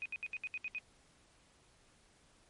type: tone bursts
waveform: sine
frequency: 2500 Hz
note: D#7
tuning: 8 cents sharp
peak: -37 dBFS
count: 8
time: 0.02-0.784 s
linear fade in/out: 0 ms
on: 36 ms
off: 68 ms
effects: pink hiss -67 dBFS RMS until 2.49 s + MP3 48 kbps